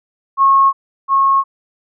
sine tone with echo, 1090 Hz, C#6, 29 cents flat, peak -7 dBFS, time 0.37-0.73 s, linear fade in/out 50 ms, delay 710 ms, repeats 1, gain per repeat -2 dB, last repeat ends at 1.44 s, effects none

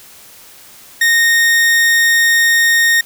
40% pulse tone, 1850 Hz, A#6, 14 cents flat, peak -8 dBFS, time 1.01-3.01 s, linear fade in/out 5 ms, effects white hiss -40 dBFS RMS until 3.05 s

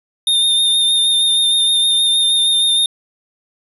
square tone with vibrato, 3643 Hz, A#7, 41 cents flat, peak -12 dBFS, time 0.27-2.86 s, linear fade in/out 2 ms, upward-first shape triangle, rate 6.4 Hz, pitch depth 26 cents each way, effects resampled to 32000 Hz

